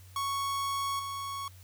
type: tone with level steps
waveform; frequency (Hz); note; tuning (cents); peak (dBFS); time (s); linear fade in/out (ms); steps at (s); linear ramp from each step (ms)
45% pulse; 1108.7; C#6; 0; -30 / -35; 0.16-1.48; 2; 0.99; 5
effects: added 92 Hz sine -50 dBFS peak until 1.63 s + white hiss -59 dBFS RMS until 1.63 s